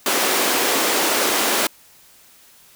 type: high-pass noise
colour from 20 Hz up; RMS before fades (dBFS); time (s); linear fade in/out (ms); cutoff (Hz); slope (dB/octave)
pink; -19; 0.06-1.67; 2; 290; 24
effects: white hiss -50 dBFS RMS until 2.75 s